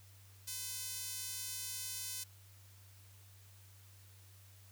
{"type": "tone with high-pass filter", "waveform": "sawtooth", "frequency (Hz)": 509, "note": "C5", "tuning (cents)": -48, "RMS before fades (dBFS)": -43, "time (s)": [0.47, 2.24], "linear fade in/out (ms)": 10, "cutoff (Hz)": 5900, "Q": 0.72, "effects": ["added 97 Hz sine -58 dBFS peak until 4.71 s", "white hiss -64 dBFS RMS until 4.71 s"]}